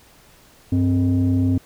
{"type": "tone pair together", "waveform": "sine", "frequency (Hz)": [97.99, 261.6], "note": ["G2", "C4"], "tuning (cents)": [0, 0], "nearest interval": "octave + perfect fourth", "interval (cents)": 1700, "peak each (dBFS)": -16, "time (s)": [0.72, 1.58], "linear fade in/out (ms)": 5, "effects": ["tanh soft clip ceiling -12 dBFS", "pink hiss -51 dBFS RMS until 1.65 s"]}